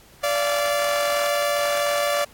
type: tone pair together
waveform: sawtooth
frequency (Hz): 580.7 / 689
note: D5 / F5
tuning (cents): -20 / -24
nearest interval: minor third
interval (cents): 296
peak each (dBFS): -17 / -23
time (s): 0.23-2.25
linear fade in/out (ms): 10
effects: pink hiss -51 dBFS RMS until 2.33 s + AAC 64 kbps